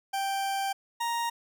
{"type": "tone pair in turn", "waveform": "40% pulse", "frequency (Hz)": [784, 935.3], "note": ["G5", "A#5"], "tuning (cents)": [0, 6], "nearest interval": "minor third", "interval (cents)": 306, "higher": "second", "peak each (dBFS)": -27, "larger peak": "neither", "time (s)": [[0.13, 0.73], [1, 1.3]], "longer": "first", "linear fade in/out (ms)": 10, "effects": []}